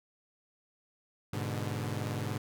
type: chord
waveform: sawtooth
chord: G# diminished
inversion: none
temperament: equal with one note detuned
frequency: 103.23 / 123.47 / 146.83 Hz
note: G#2 / B2 / D3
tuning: -10 / 0 / 0 cents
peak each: -32 / -34 / -35 dBFS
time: 1.33-2.38 s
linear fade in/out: 5 ms
effects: none